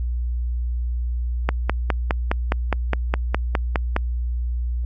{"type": "click train", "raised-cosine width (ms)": 0.5, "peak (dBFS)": -4, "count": 13, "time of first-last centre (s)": [1.49, 3.964], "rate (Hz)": 4.85, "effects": ["added 60 Hz sine -21 dBFS peak until 4.85 s", "AAC 48 kbps"]}